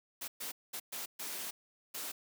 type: noise bursts at uneven times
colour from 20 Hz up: white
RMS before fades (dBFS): -41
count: 6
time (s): 0.21-0.28 / 0.4-0.52 / 0.73-0.8 / 0.92-1.06 / 1.19-1.51 / 1.94-2.12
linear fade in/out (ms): 10
effects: high-pass 200 Hz 12 dB/octave